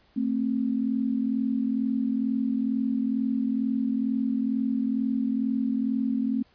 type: tone pair together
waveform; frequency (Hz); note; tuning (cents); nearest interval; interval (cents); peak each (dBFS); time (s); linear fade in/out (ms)
sine; 223.2 / 265.4; A3 / C4; +25 / +25; minor third; 300; -26; 0.16-6.43; 10
effects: pink hiss -62 dBFS RMS until 6.54 s + resampled to 11025 Hz